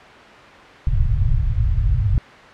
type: low-pass noise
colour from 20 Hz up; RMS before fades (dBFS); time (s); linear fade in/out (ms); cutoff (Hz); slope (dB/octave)
pink; -17; 0.87-2.18; 2; 130; 48
effects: white hiss -40 dBFS RMS until 2.53 s + low-pass 2000 Hz 12 dB/octave